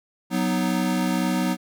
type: chord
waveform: square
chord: B major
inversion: second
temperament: equal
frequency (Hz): 185 / 246.9 / 311.1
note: F#3 / B3 / D#4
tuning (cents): 0 / 0 / 0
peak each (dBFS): -25 / -26 / -28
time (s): 0.3-1.57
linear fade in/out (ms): 50
effects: none